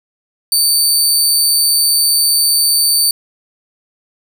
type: tone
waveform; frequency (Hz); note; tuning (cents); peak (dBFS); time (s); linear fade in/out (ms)
20% pulse; 4575; D8; -46; -4; 0.52-3.11; 2
effects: none